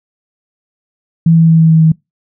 sine tone with pitch steps, 164.81 / 163.77 / 162.73 / 161.7 / 160.67 / 159.66 Hz, E3 / E3 / E3 / E3 / E3 / D#3, 0 / -11 / -22 / -33 / -44 / +45 cents, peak -4 dBFS, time 1.26-1.92 s, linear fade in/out 5 ms, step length 110 ms, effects noise-tail reverb RT60 0.2 s tail -25 dB re dry

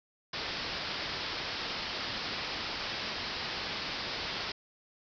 white low-pass noise, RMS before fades -37 dBFS, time 0.33-4.52 s, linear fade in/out 5 ms, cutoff 5300 Hz, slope 96 dB/octave, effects none

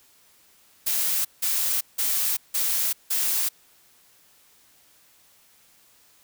blue noise bursts, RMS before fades -24 dBFS, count 5, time 0.86-3.49 s, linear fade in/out 10 ms, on 390 ms, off 170 ms, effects white hiss -58 dBFS RMS until 6.23 s

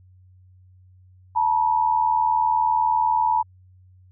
sine tone pair together, 880 / 960 Hz, A5 / B5, 0 / -49 cents, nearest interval major second, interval 151 cents, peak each -20 dBFS, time 1.35-3.43 s, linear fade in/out 20 ms, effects added 92 Hz sine -49 dBFS peak until 4.11 s

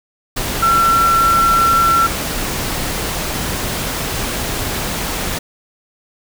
sine tone in noise, 1352 Hz, E6, 43 cents sharp, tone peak -10 dBFS, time 0.62-2.07 s, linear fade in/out 10 ms, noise pink, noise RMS -21 dBFS, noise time 0.36-5.39 s, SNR +8 dB, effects none

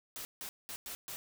white noise bursts at uneven times, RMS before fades -43 dBFS, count 5, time 0.16-0.25 / 0.41-0.49 / 0.69-0.76 / 0.86-0.95 / 1.08-1.16 s, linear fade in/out 0 ms, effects none

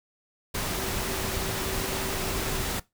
sine tone in noise, 383 Hz, G4, 40 cents flat, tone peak -37 dBFS, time 0.77-2.63 s, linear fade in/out 10 ms, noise pink, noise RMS -30 dBFS, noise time 0.54-2.8 s, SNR -10 dB, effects noise-tail reverb RT60 0.2 s tail -20 dB re dry

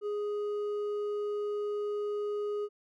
sine tone with hard clipping, 414.7 Hz, G#4, 3 cents flat, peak -32 dBFS, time 0.01-2.69 s, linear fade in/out 50 ms, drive 4 dB, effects none

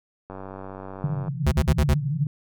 click train, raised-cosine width 1 ms, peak -23 dBFS, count 95, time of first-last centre 0.3-1.281 s, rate 95.8 Hz
pink band-pass noise, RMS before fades -26 dBFS, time 1.04-2.27 s, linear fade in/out 2 ms, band 130 to 160 Hz, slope 96 dB/octave
square tone bursts, 73.42 Hz, D2, in tune, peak -17 dBFS, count 5, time 1.46-1.942 s, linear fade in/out 10 ms, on 58 ms, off 48 ms
effects none

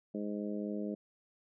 harmonic tone, 103.83 Hz, G#2, in tune, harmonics 2 / 3 / 4 / 5 / 6, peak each -37 / -41 / -43 / -45 / -47 dBFS, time 0.14-0.95 s, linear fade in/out 10 ms, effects none

